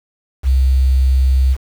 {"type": "tone with quantisation", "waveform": "sine", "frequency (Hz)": 65.5, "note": "C2", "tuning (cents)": 2, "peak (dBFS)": -9, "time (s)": [0.43, 1.57], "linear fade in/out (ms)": 50, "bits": 6, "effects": []}